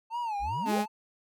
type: tone with vibrato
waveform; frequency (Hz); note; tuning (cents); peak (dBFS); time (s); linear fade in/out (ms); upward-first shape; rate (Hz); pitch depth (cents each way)
triangle; 882; A5; +4; -28; 0.1-0.88; 50; sine; 2.6; 160
type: exponential sweep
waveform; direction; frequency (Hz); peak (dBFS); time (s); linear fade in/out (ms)
triangle; up; 46.22 to 718; -33; 0.39-0.83; 50
type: tone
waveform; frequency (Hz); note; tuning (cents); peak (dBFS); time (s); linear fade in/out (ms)
sawtooth; 210.2; G#3; +21; -23; 0.65-0.86; 50
effects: none